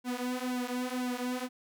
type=tone with flanger; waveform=sawtooth; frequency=249.7 Hz; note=B3; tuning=19 cents sharp; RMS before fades=-34 dBFS; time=0.04-1.49 s; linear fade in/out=50 ms; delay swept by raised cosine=1.6 to 5.7 ms; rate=2 Hz; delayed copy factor=-0.85; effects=none